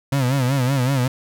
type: tone with vibrato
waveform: 35% pulse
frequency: 131.6 Hz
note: C3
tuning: 10 cents sharp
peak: -15 dBFS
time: 0.12-1.08 s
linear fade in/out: 5 ms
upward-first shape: sine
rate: 5.3 Hz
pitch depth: 120 cents each way
effects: none